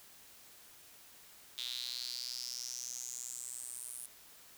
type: tone with high-pass filter sweep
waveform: square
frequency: 61.6 Hz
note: B1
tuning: 4 cents flat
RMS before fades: -43 dBFS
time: 1.58-4.06 s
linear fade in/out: 0 ms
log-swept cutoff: 3600 to 10000 Hz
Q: 6.6
effects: white hiss -58 dBFS RMS until 4.57 s